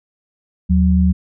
sine tone pair together, 77.24 / 184 Hz, D#2 / F#3, -12 / -9 cents, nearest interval octave + minor third, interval 1503 cents, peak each -13 dBFS, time 0.69-1.13 s, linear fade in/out 20 ms, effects none

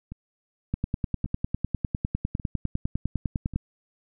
two click trains, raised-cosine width 5 ms, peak -24 / -13 dBFS, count 4 / 29, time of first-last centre 0.12-3.537 / 0.74-3.56 s, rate 0.878 / 9.93 Hz, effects none

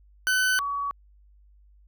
40% pulse / sine tone pair in turn, 1510 / 1131.2 Hz, F#6 / C#6, +35 / +35 cents, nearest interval perfect fourth, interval 500 cents, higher first, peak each -20 / -26 dBFS, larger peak first, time 0.27-0.59 / 0.59-0.91 s, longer neither, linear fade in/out 0 ms, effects added 50 Hz sine -53 dBFS peak until 1.87 s

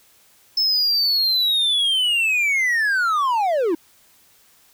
triangle linear sweep, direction down, 5274 to 301.7 Hz, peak -15 dBFS, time 0.57-3.75 s, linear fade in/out 5 ms, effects white hiss -55 dBFS RMS until 4.73 s

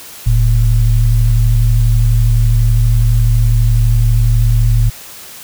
sine tone pair together, 42.07 / 114.1 Hz, E1 / A#2, +36 / -37 cents, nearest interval octave + perfect fourth, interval 1727 cents, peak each -10 dBFS, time 0.26-4.9 s, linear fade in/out 10 ms, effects white hiss -33 dBFS RMS until 5.43 s

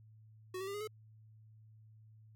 square tone with pitch steps, 370 / 384.2 / 398.9 / 414.1 / 430 Hz, F#4 / G4 / G4 / G#4 / A4, 0 / -35 / +30 / -5 / -40 cents, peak -40 dBFS, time 0.54-0.875 s, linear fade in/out 5 ms, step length 67 ms, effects added 109 Hz sine -57 dBFS peak until 2.35 s

